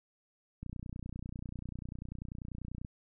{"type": "click train", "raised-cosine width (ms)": 5, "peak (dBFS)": -29, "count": 68, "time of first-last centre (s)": [0.63, 2.849], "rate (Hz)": 30.2, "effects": []}